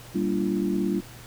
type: chord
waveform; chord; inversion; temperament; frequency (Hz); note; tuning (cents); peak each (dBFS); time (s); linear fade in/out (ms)
sine; G minor seventh; none; equal with one note detuned; 196 / 233.1 / 293.7 / 343.4; G3 / Bb3 / D4 / F4; 0 / 0 / 0 / -29; -26 / -31 / -29 / -28; 0.14-1.01; 20
effects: added 120 Hz sine -46 dBFS peak until 1.26 s + pink hiss -46 dBFS RMS until 1.26 s